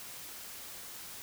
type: silence
effects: white hiss -46 dBFS RMS until 1.22 s